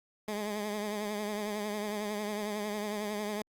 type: tone with vibrato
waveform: 15% pulse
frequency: 209.1 Hz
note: G#3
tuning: 12 cents sharp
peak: -27 dBFS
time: 0.28-3.42 s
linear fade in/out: 2 ms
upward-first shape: triangle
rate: 11 Hz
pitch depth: 56 cents each way
effects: Opus 48 kbps